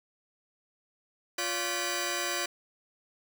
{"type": "tone cluster", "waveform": "15% pulse", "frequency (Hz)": [350.5, 572, 1526, 1963, 2419], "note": ["F4", "D5", "G6", "B6", "D#7"], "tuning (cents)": [6, -46, -47, -11, -49], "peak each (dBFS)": -30, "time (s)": [1.38, 2.46], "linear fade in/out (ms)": 5, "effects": []}